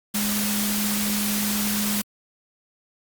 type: tone in noise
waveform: sine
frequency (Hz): 207.7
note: G#3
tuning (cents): 0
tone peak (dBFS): -25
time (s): 0.14-2.02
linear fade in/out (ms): 10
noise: white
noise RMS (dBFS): -26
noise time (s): 0.14-2.02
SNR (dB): -2
effects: Opus 48 kbps